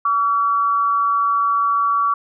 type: tone pair together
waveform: sine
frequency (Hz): 1142.5 / 1357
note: D6 / E6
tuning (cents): -48 / +50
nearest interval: minor third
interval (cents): 298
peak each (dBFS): -15 / -24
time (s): 0.05-2.14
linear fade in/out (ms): 5
effects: none